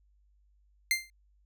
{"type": "tone with exponential decay", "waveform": "sawtooth", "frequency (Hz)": 2093, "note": "C7", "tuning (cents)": 0, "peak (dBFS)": -18, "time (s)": [0.91, 1.1], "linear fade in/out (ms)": 1, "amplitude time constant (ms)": 41, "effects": ["added 50 Hz sine -63 dBFS peak until 1.45 s"]}